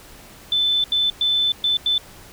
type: tone bursts at uneven times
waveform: sine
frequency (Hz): 3520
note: A7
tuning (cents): 0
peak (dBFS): -16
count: 5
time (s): 0.52-0.84 / 0.92-1.1 / 1.21-1.52 / 1.64-1.77 / 1.86-1.98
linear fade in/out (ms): 2
effects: pink hiss -44 dBFS RMS until 2.32 s